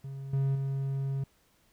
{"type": "tone with level steps", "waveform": "triangle", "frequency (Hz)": 136.4, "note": "C#3", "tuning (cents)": -28, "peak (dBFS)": [-35, -23, -27], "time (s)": [0.04, 1.24], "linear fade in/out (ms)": 5, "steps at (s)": [0.33, 0.55], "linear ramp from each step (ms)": 5, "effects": ["pink hiss -67 dBFS RMS until 1.72 s"]}